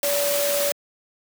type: tone in noise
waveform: sine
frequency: 574 Hz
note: D5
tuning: 40 cents flat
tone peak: -22 dBFS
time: 0.03-0.72 s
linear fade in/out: 2 ms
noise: white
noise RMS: -25 dBFS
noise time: 0.03-0.72 s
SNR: 0 dB
effects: high-pass 200 Hz 12 dB/octave